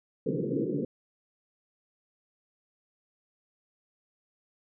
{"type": "band-pass noise", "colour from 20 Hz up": "white", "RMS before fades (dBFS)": -30, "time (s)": [0.26, 0.85], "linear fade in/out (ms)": 5, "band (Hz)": [130, 490], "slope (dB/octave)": 96, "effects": []}